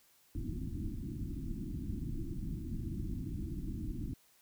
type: low-pass noise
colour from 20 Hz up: pink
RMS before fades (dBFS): -39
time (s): 0.35-4.14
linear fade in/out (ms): 2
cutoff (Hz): 340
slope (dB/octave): 96
effects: white hiss -67 dBFS RMS until 4.41 s